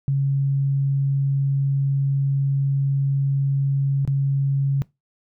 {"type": "tone with dropouts", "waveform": "sine", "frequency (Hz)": 138, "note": "C#3", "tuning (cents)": -7, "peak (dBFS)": -17, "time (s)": [0.08, 4.82], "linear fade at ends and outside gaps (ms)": 0, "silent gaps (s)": [4.051, 4.076], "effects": ["noise-tail reverb RT60 0.2 s tail -21 dB re dry"]}